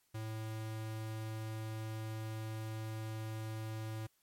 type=tone; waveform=square; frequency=110 Hz; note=A2; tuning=in tune; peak=-40 dBFS; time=0.14-4.07 s; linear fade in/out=10 ms; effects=white hiss -75 dBFS RMS until 4.22 s + MP3 64 kbps